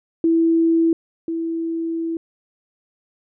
sine tone pair in turn, 329.6 / 329.6 Hz, E4 / E4, 0 / 0 cents, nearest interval unison, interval 0 cents, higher neither, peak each -13 / -21 dBFS, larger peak first, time 0.24-0.93 / 1.28-2.17 s, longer second, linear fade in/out 2 ms, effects none

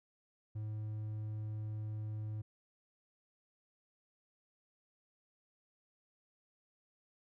triangle tone, 107.4 Hz, A2, 41 cents flat, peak -36 dBFS, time 0.55-2.42 s, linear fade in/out 10 ms, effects none

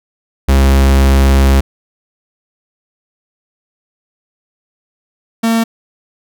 45% pulse tone pair in turn, 67.6 / 227.4 Hz, C#2 / A#3, -43 / -43 cents, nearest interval octave + major sixth, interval 2100 cents, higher second, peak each -6 / -10 dBFS, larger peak first, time 0.48-1.61 / 5.43-5.64 s, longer first, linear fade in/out 10 ms, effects none

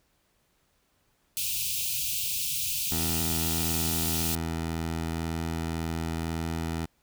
white band-stop noise, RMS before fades -30 dBFS, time 1.37-4.35 s, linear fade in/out 0 ms, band 170 to 2400 Hz, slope 96 dB/octave
15% pulse tone, 81.9 Hz, E2, 11 cents flat, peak -23 dBFS, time 2.91-6.86 s, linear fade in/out 10 ms
effects pink hiss -70 dBFS RMS until 7.02 s

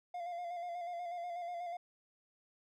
triangle tone with vibrato, 698.5 Hz, F5, in tune, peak -37 dBFS, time 0.14-1.77 s, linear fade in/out 5 ms, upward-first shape square, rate 8.2 Hz, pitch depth 33 cents each way, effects none

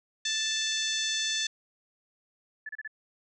harmonic tone, 881 Hz, A5, 2 cents sharp, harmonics 2 / 3 / 4 / 5 / 6 / 7 / 8 / 9, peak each -35 / -39 / -31 / -37 / -39 / -34 / -42 / -46 dBFS, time 0.25-1.47 s, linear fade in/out 5 ms
sine tone bursts, 1735 Hz, A6, 25 cents flat, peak -35 dBFS, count 4, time 2.66-2.877 s, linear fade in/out 5 ms, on 31 ms, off 31 ms
effects none

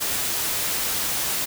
white noise, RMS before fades -25 dBFS, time 0-1.46 s, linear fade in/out 20 ms, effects none

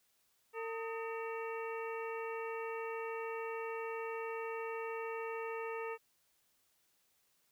harmonic tone with a mistuned harmonic, 453.3 Hz, A#4, 48 cents flat, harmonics 1 / 2 / 3 / 4 / 5 / 6, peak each -40 / -46 / -47 / -50 / -51 / -51 dBFS, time 0.53-5.98 s, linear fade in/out 50 ms, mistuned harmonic 3, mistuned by -140 cents, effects white hiss -75 dBFS RMS until 7.51 s

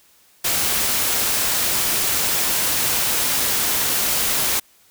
white noise, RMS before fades -20 dBFS, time 0.44-4.6 s, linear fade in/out 10 ms, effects white hiss -55 dBFS RMS until 4.9 s

